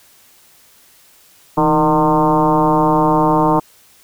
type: tone with frequency modulation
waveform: sine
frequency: 612 Hz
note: D#5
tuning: 29 cents flat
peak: -10 dBFS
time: 1.57-3.6 s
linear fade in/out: 10 ms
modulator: 149 Hz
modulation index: 3.1
effects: white hiss -49 dBFS RMS until 4.03 s